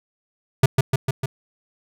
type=tone with echo; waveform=square; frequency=132.6 Hz; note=C3; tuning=23 cents sharp; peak=-10 dBFS; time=0.63-0.66 s; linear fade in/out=5 ms; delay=150 ms; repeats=4; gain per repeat=-3 dB; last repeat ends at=1.26 s; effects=none